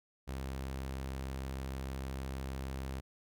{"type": "tone", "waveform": "sawtooth", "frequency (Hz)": 66.5, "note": "C2", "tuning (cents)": 29, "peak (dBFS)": -34, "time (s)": [0.27, 3.01], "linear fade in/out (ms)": 20, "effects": []}